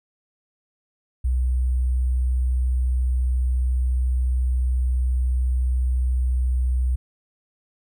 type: tone with sample-and-hold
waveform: sine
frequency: 62.9 Hz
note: B1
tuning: 32 cents sharp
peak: -18 dBFS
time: 1.24-6.96 s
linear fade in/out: 10 ms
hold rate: 8820 Hz
effects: none